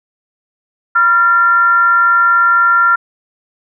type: tone with frequency modulation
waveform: sine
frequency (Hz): 1381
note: F6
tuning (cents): -20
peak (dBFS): -7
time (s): 0.95-2.96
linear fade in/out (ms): 10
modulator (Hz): 400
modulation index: 0.37
effects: none